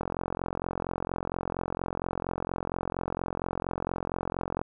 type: click train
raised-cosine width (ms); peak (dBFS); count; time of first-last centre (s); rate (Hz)
1; -16; 205; 0.01-4.615; 44.3
effects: none